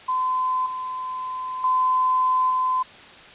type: tone with level steps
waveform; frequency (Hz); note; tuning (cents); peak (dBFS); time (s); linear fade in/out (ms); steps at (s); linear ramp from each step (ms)
sine; 1023; C6; -39; -20 / -27 / -17 / -19; 0.08-2.83; 10; 0.66 / 1.64 / 2.5; 2
effects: white hiss -44 dBFS RMS until 3.34 s + resampled to 8000 Hz